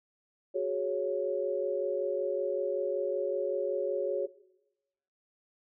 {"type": "chord", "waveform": "sine", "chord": "F# suspended second", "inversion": "none", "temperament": "equal", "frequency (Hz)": [370, 415.3, 554.4], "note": ["F#4", "G#4", "C#5"], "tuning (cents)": [0, 0, 0], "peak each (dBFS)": [-33, -34, -31], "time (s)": [0.54, 4.27], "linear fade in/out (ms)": 20, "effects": ["noise-tail reverb RT60 0.9 s tail -18 dB re dry"]}